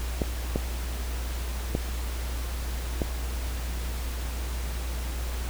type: clicks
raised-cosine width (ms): 2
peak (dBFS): -12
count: 4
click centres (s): 0.218 / 0.559 / 1.751 / 3.018
effects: added 60 Hz sine -29 dBFS peak until 5.49 s + pink hiss -39 dBFS RMS until 5.49 s